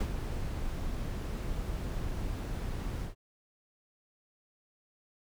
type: noise with ADSR envelope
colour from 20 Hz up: brown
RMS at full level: -29 dBFS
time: 0-3.15 s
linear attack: 8 ms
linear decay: 58 ms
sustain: -6 dB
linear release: 110 ms
effects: none